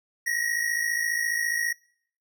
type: tone pair together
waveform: square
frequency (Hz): 1868 / 1922.7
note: A#6 / B6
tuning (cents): +3 / -47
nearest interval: unison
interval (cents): 50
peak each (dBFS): -28 / -28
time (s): 0.26-1.73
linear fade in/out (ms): 10
effects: noise-tail reverb RT60 0.6 s tail -25 dB re dry